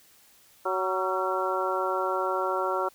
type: harmonic tone with a mistuned harmonic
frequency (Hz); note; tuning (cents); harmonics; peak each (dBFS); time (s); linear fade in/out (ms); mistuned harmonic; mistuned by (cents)
186.9; F#3; +18; 2 / 3 / 4 / 5 / 6 / 7; -31 / -31 / -34 / -32 / -34 / -31; 0.65-2.89; 10; 7; +63
effects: white hiss -58 dBFS RMS until 2.94 s